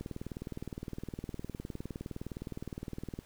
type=click train; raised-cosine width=3 ms; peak=-26 dBFS; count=63; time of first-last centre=0.01-3.189 s; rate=19.5 Hz; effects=pink hiss -61 dBFS RMS until 3.25 s